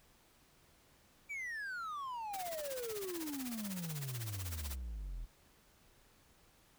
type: exponential sweep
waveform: triangle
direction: down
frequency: 2349 to 38.9 Hz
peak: -38 dBFS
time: 1.29-5.26 s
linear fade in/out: 20 ms
type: noise with tremolo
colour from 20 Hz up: white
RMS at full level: -44 dBFS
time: 2.33-4.76 s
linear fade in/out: 10 ms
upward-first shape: sine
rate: 16 Hz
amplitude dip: 80%
effects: pink hiss -67 dBFS RMS until 6.78 s